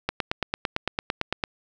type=click train; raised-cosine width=0.3 ms; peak=-8 dBFS; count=13; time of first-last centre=0.09-1.438 s; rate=8.9 Hz; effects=none